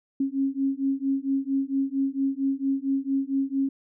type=beating tone pair; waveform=sine; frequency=269.9 / 274.3 Hz; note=C#4 / C#4; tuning=-46 / -18 cents; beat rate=4.4 Hz; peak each=-26 dBFS; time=0.2-3.69 s; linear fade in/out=5 ms; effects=none